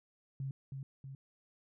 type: tone with echo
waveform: sine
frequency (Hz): 135.5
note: C#3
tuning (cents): -39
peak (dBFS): -36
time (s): 0.4-0.51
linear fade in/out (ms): 2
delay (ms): 320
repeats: 2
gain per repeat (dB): -4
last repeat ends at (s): 1.15
effects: none